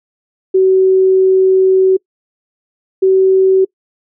sine tone pair in turn, 378 / 380.1 Hz, F#4 / F#4, +37 / +47 cents, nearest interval unison, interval 10 cents, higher second, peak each -6 dBFS, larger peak neither, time 0.54-1.97 / 3.02-3.65 s, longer first, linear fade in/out 10 ms, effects noise-tail reverb RT60 0.1 s tail -25 dB re dry

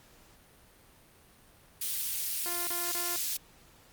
white high-pass noise, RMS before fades -33 dBFS, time 1.81-3.37 s, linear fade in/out 5 ms, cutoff 3300 Hz, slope 12 dB/octave
10% pulse tone bursts, 349.2 Hz, F4, in tune, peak -29 dBFS, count 3, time 2.46-3.16 s, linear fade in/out 0 ms, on 210 ms, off 35 ms
effects pink hiss -59 dBFS RMS until 3.92 s + Opus 48 kbps

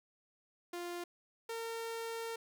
sawtooth tone pair in turn, 349.2 / 457 Hz, F4 / A#4, 0 / -34 cents, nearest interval perfect fourth, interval 466 cents, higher second, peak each -36 / -35 dBFS, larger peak second, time 0.73-1.04 / 1.49-2.36 s, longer second, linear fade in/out 5 ms, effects none

